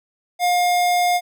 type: tone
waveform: square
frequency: 711 Hz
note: F5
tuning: 31 cents sharp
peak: -16 dBFS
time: 0.39-1.21 s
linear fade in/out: 50 ms
effects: none